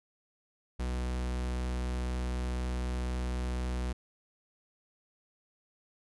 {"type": "tone", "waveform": "45% pulse", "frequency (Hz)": 62, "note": "B1", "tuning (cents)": 7, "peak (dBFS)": -31, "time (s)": [0.79, 3.93], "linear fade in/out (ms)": 10, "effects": ["resampled to 24000 Hz"]}